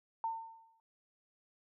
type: tone with exponential decay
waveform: sine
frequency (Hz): 904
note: A5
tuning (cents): +47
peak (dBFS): -31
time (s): 0.24-0.8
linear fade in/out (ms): 1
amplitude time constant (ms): 120
effects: none